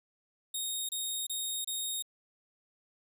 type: tone bursts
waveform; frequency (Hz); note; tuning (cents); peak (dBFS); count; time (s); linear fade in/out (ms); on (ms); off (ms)
15% pulse; 3719; A#7; -5; -26; 4; 0.54-2.024; 5; 350; 28
effects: none